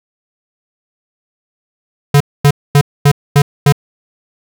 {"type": "tone bursts", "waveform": "square", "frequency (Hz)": 143.3, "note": "D3", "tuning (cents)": -42, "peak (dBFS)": -5, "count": 6, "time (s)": [2.14, 3.724], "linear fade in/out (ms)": 5, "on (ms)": 64, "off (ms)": 240, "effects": []}